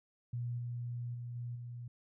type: tone with level steps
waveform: sine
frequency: 120.5 Hz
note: B2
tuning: 42 cents flat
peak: -35 / -37 / -40 / -38 / -42 dBFS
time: 0.33-1.88 s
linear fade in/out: 5 ms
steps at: 0.58 / 1.14 / 1.35 / 1.55 s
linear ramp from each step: 10 ms
effects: none